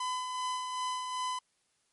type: tone with tremolo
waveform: 45% pulse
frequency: 1009 Hz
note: B5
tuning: 37 cents sharp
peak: -31 dBFS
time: 0-1.39 s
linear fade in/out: 5 ms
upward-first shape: sine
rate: 2.6 Hz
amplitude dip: 40%
effects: white hiss -74 dBFS RMS until 1.92 s + MP3 48 kbps